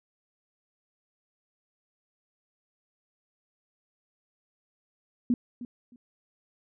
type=tone with echo; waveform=sine; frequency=242.7 Hz; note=B3; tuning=30 cents flat; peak=-20 dBFS; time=5.3-5.34 s; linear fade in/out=2 ms; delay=310 ms; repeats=2; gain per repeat=-15 dB; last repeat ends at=5.96 s; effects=none